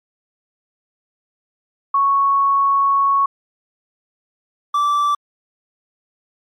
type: tone pair in turn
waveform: sine / triangle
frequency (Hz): 1108 / 1164.8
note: C#6 / D6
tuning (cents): -1 / -15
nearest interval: minor second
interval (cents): 86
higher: second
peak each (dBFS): -12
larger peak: neither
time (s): 1.94-3.26 / 4.74-5.15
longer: first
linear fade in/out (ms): 5
effects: MP3 96 kbps